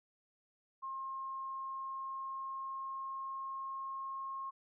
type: tone with pitch glide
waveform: sine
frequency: 1069 to 1077.1 Hz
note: C6 to C6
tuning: +37 to +50 cents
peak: -39 dBFS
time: 0.82-4.51 s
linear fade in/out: 20 ms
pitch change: +13 cents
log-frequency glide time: 1.49-4.32 s
effects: none